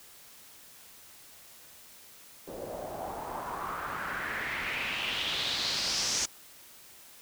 white noise with low-pass filter sweep, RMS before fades -34 dBFS, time 2.47-6.26 s, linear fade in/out 10 ms, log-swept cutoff 510 to 6400 Hz, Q 3.5, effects white hiss -53 dBFS RMS until 7.21 s

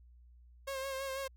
sawtooth tone with vibrato, 538 Hz, C5, 48 cents sharp, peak -33 dBFS, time 0.67-1.28 s, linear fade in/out 10 ms, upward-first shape sine, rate 6.1 Hz, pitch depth 36 cents each way, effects added 60 Hz sine -56 dBFS peak until 1.36 s

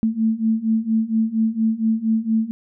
sine beating tone pair, 220 / 224.3 Hz, A3 / A3, 0 / +34 cents, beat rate 4.3 Hz, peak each -21 / -19 dBFS, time 0.03-2.51 s, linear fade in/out 0 ms, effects none

